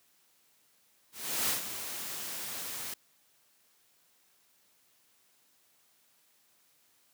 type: noise with ADSR envelope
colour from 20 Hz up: white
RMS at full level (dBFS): -29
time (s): 1.12-2.94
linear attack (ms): 370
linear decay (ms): 120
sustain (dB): -10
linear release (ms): 5
effects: white hiss -68 dBFS RMS until 7.13 s + high-pass 100 Hz 12 dB/octave